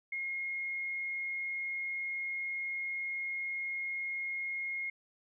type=tone; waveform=sine; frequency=2149 Hz; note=C7; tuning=46 cents sharp; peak=-34 dBFS; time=0.12-4.9 s; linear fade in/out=5 ms; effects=none